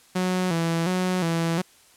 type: tone with vibrato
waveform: sawtooth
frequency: 174.61 Hz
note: F3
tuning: in tune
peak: -18 dBFS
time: 0.15-1.62 s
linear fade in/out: 10 ms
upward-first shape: square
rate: 1.4 Hz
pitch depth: 86 cents each way
effects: white hiss -55 dBFS RMS until 1.96 s + low-pass 11000 Hz 12 dB/octave